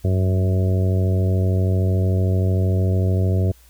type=harmonic tone with a mistuned harmonic; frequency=93.3 Hz; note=F#2; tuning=15 cents sharp; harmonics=1 / 2 / 3 / 4 / 5 / 6 / 7; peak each=-16 / -26 / -32 / -29 / -32 / -34 / -33 dBFS; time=0.04-3.52 s; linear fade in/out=10 ms; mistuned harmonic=1; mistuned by=+24 cents; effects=added 60 Hz sine -49 dBFS peak until 3.69 s + white hiss -54 dBFS RMS until 3.69 s